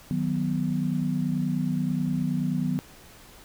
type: chord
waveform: sine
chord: B major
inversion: first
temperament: equal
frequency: 155.56 / 185 / 246.9 Hz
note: D#3 / F#3 / B3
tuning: 0 / 0 / 0 cents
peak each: -28 dBFS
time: 0.11-2.79 s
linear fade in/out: 0 ms
effects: pink hiss -50 dBFS RMS until 3.44 s